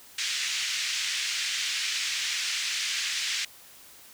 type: band-pass noise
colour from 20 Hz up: pink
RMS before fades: -30 dBFS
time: 0.18-3.45 s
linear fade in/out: 5 ms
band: 2000 to 7000 Hz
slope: 24 dB/octave
effects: white hiss -51 dBFS RMS until 4.13 s